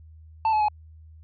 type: tone with pitch steps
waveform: triangle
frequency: 886 / 857 / 843 Hz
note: A5 / A5 / G#5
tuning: +12 / -46 / +26 cents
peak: -17 dBFS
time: 0.45-0.684 s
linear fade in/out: 2 ms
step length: 78 ms
effects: added 79 Hz sine -45 dBFS peak until 1.23 s + resampled to 11025 Hz